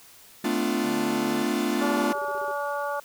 45% pulse chord, B half-diminished seventh, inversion third, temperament equal with one note detuned, 220 / 251.8 / 293.7 / 349.2 Hz, A3 / B3 / D4 / F4, 0 / +34 / 0 / 0 cents, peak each -29 dBFS, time 0.44-2.13 s, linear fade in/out 5 ms
15% pulse tone, 146.83 Hz, D3, in tune, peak -31 dBFS, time 0.83-1.44 s, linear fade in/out 20 ms
harmonic tone, 287.1 Hz, D4, 39 cents flat, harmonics 2 / 3 / 4 / 5, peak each -30 / -32 / -33 / -34 dBFS, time 1.81-3 s, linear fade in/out 5 ms
sine tone bursts, 400 Hz, G4, 35 cents sharp, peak -36 dBFS, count 11, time 1.82-2.513 s, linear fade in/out 0 ms, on 33 ms, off 33 ms
effects white hiss -51 dBFS RMS until 3.04 s

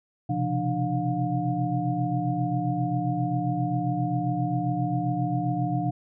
sine tone cluster, 126.3 / 133.8 / 171.5 / 299.3 / 712 Hz, B2 / C3 / F3 / D4 / F5, +39 / +39 / -31 / +33 / +33 cents, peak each -30 dBFS, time 0.29-5.91 s, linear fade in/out 10 ms, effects none

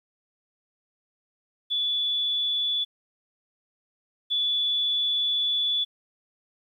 sine tone pair in turn, 3446 / 3446 Hz, A7 / A7, -37 / -37 cents, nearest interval unison, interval 0 cents, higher neither, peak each -23 / -22 dBFS, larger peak second, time 1.7-2.85 / 4.3-5.85 s, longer second, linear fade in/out 20 ms, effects 10-bit

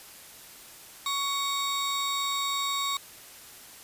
35% pulse tone pair together, 1117 / 3757 Hz, C#6 / A#7, +13 / +13 cents, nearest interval octave + major sixth, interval 2100 cents, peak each -28 dBFS, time 1.06-2.97 s, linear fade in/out 2 ms, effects white hiss -48 dBFS RMS until 3.83 s + resampled to 32000 Hz

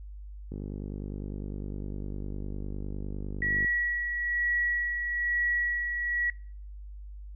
click train, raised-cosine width 3 ms, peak -25 dBFS, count 157, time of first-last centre 0.52-3.646 s, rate 49.9 Hz
sine tone with tremolo, 1927 Hz, B6, 43 cents flat, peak -24 dBFS, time 3.42-6.3 s, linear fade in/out 2 ms, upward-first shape sine, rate 1.1 Hz, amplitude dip 45%
effects noise-tail reverb RT60 0.5 s tail -24 dB re dry + added 50 Hz sine -40 dBFS peak until 7.35 s

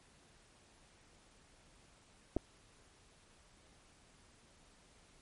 clicks, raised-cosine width 2 ms, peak -21 dBFS, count 2, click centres 2.365 / 2.368 s, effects pink hiss -65 dBFS RMS until 5.21 s + MP3 48 kbps

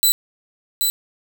10% pulse tone with echo, 3991 Hz, B7, 17 cents sharp, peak -5 dBFS, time 0.03-0.12 s, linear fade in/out 0 ms, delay 780 ms, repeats 1, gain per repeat -4 dB, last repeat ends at 0.9 s, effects 7-bit

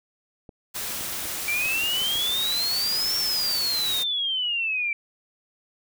clicks, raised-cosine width 2 ms, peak -30 dBFS, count 9, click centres 0.492 / 0.906 / 1.01 / 1.255 / 1.659 / 1.837 / 2.018 / 2.157 / 2.295 s
white noise, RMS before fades -31 dBFS, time 0.74-4.04 s, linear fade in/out 20 ms
sine exponential two-way sweep, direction up then down, 2321 to 5510 to 2321 Hz, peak -23 dBFS, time 1.48-4.93 s, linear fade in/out 2 ms, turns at 3.17 s
effects none

